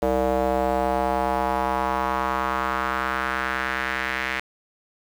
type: tone with band-pass filter sweep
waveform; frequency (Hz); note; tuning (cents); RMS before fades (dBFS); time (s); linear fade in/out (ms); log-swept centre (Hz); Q
square; 64.8; C2; -16; -24; 0.02-4.4; 5; 560 to 2000; 2.5
effects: 7-bit